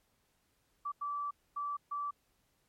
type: tone bursts at uneven times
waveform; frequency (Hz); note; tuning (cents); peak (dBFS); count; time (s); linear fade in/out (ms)
sine; 1159; D6; -23; -34; 4; 0.85-0.92 / 1.01-1.31 / 1.56-1.77 / 1.91-2.11; 10
effects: pink hiss -75 dBFS RMS until 2.68 s + MP3 64 kbps